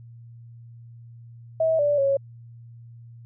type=tone with pitch steps; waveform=sine; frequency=644 / 583 / 551 Hz; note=E5 / D5 / C#5; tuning=-41 / -13 / -11 cents; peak=-18 dBFS; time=1.6-2.17 s; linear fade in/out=5 ms; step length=190 ms; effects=added 117 Hz sine -42 dBFS peak until 3.25 s